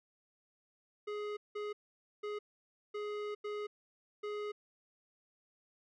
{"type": "tone bursts at uneven times", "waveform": "square", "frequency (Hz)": 417.5, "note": "G#4", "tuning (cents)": 9, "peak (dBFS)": -38, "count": 6, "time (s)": [[1.07, 1.37], [1.55, 1.73], [2.23, 2.39], [2.94, 3.35], [3.44, 3.67], [4.23, 4.52]], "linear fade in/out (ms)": 10, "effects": ["low-pass 3000 Hz 12 dB/octave"]}